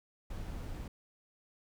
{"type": "noise", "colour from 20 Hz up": "brown", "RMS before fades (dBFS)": -41, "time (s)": [0.3, 0.88], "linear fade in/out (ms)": 5, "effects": []}